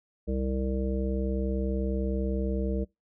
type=harmonic tone; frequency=65.41 Hz; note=C2; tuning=in tune; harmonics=1 / 3 / 5 / 7 / 9; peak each=-29 / -32 / -36 / -34 / -39 dBFS; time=0.27-2.85 s; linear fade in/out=20 ms; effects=noise-tail reverb RT60 0.2 s tail -24 dB re dry